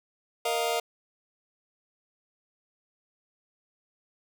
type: chord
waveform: sawtooth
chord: Bb suspended fourth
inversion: none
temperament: just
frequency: 466.2 / 621.6 / 699.2 Hz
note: Bb4 / Eb5 / F5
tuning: 0 / -2 / +2 cents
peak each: -26 / -28 / -25 dBFS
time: 0.45-0.8 s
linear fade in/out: 5 ms
effects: none